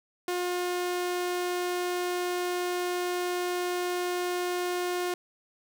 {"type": "tone", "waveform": "sawtooth", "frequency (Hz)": 357.1, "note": "F4", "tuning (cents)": 39, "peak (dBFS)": -24, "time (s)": [0.28, 5.14], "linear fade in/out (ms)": 2, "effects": []}